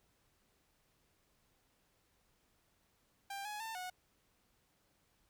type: tone with pitch steps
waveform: sawtooth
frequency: 793 / 839 / 895 / 732 Hz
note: G5 / G#5 / A5 / F#5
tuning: +20 / +17 / +29 / -19 cents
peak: -38 dBFS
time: 3.3-3.9 s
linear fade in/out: 5 ms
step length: 150 ms
effects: pink hiss -75 dBFS RMS until 5.29 s